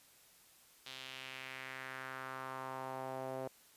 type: tone with band-pass filter sweep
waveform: sawtooth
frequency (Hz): 131.5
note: C3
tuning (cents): +9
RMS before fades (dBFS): -45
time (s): 0.86-3.48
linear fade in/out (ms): 5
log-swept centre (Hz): 3600 to 580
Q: 2.2
effects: white hiss -64 dBFS RMS until 3.76 s + resampled to 32000 Hz